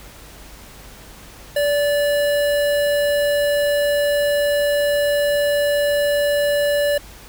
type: tone with notch filter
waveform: square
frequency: 580 Hz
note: D5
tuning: 22 cents flat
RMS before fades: -18 dBFS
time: 1.56-6.98 s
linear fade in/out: 5 ms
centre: 6200 Hz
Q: 1.9
effects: added 50 Hz sine -43 dBFS peak until 7.28 s + pink hiss -42 dBFS RMS until 7.28 s